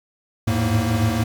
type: tone cluster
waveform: square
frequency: 81.6 / 102.6 / 106.2 / 113 / 230.3 Hz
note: E2 / G#2 / G#2 / A2 / A#3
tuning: -17 / -21 / +39 / +47 / -21 cents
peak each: -29 / -28 / -22 / -26 / -24 dBFS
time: 0.47-1.24 s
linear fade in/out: 10 ms
effects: 9-bit